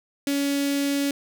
sawtooth tone with notch filter, 281.4 Hz, C#4, 26 cents sharp, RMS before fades -24 dBFS, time 0.27-1.11 s, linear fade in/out 2 ms, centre 970 Hz, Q 0.53, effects none

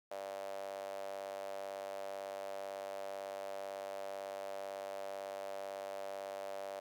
sawtooth tone with high-pass filter, 98 Hz, G2, in tune, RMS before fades -44 dBFS, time 0.11-6.8 s, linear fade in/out 5 ms, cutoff 610 Hz, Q 7, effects none

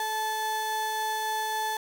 35% pulse tone pair together, 433.2 / 870 Hz, A4 / A5, -27 / -20 cents, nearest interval octave, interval 1207 cents, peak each -38 / -26 dBFS, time 0-1.77 s, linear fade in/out 2 ms, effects none

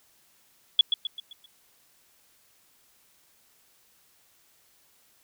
sine tone with echo, 3383 Hz, G#7, 31 cents sharp, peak -13 dBFS, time 0.79-0.81 s, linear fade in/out 2 ms, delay 130 ms, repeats 5, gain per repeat -7 dB, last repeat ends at 1.46 s, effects white hiss -63 dBFS RMS until 5.23 s

